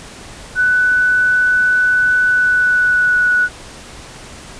sine tone with pitch glide, 1492 to 1472.3 Hz, F#6 to F#6, +14 to -9 cents, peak -10 dBFS, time 0.55-3.49 s, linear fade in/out 50 ms, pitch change -23 cents, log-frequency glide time 2.24-3.25 s, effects pink hiss -35 dBFS RMS until 4.59 s + resampled to 22050 Hz

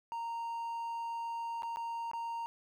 triangle tone with dropouts, 927 Hz, A#5, 10 cents flat, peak -34 dBFS, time 0.12-2.46 s, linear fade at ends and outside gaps 0 ms, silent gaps 1.622-1.632 / 1.76-1.77 / 2.114-2.134 s, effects none

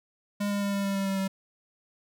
square tone with pitch steps, 203.8 / 202.2 / 200.5 / 198.92 / 197.31 / 195.72 / 194.15 / 192.58 Hz, G#3 / G#3 / G3 / G3 / G3 / G3 / G3 / G3, -32 / -46 / +39 / +26 / +12 / -2 / -16 / -30 cents, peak -27 dBFS, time 0.4-1.28 s, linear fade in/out 10 ms, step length 110 ms, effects none

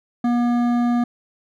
sine tone with hard clipping, 240.3 Hz, B3, 47 cents flat, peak -18 dBFS, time 0.24-1.04 s, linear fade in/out 5 ms, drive 11 dB, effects none

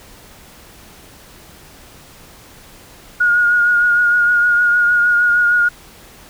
sine tone with vibrato, 1436 Hz, F6, 48 cents sharp, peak -10 dBFS, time 3.2-5.69 s, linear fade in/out 10 ms, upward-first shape triangle, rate 6.5 Hz, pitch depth 30 cents each way, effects pink hiss -42 dBFS RMS until 6.29 s

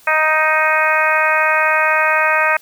harmonic tone, 311.9 Hz, D#4, 4 cents sharp, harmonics 2 / 3 / 4 / 5 / 6 / 7 / 8, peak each -20 / -20 / -19 / -18 / -20 / -22 / -20 dBFS, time 0.07-2.57 s, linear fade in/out 5 ms, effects white hiss -47 dBFS RMS until 2.61 s

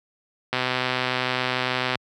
click train, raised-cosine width 0.3 ms, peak -7 dBFS, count 182, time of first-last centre 0.53-1.955 s, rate 127 Hz, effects high-pass 80 Hz 12 dB/octave

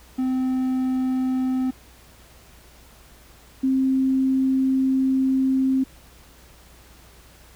triangle / sine tone pair in turn, 258.3 / 264.2 Hz, C4 / C4, -22 / +17 cents, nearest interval unison, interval 39 cents, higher second, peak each -18 / -17 dBFS, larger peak second, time 0.18-1.71 / 3.63-5.84 s, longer second, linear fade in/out 10 ms, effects added 60 Hz sine -51 dBFS peak until 7.55 s + pink hiss -51 dBFS RMS until 7.55 s

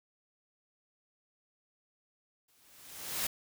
white noise with exponential growth, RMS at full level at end -31 dBFS, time 2.48-3.27 s, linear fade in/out 5 ms, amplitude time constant 170 ms, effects none

